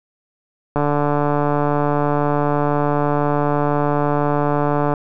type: click train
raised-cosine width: 1 ms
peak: -5 dBFS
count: 611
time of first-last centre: 0.76-4.938 s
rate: 146 Hz
effects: none